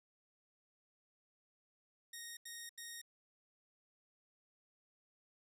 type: tone bursts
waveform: 10% pulse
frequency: 1864.7 Hz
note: A#6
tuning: in tune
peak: -38 dBFS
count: 3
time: 2.13-3.016 s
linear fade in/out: 5 ms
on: 240 ms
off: 83 ms
effects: none